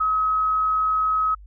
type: tone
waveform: sine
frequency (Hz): 1276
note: D#6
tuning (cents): +43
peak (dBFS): -18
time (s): 0-1.35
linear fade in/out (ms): 10
effects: added 50 Hz sine -41 dBFS peak until 1.46 s